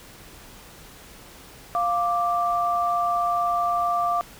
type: tone pair together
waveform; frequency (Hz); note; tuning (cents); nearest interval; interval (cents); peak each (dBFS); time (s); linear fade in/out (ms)
sine; 699 / 1174.7; F5 / D6; +1 / 0; major sixth; 899; -23; 1.75-4.21; 0
effects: pink hiss -46 dBFS RMS until 4.39 s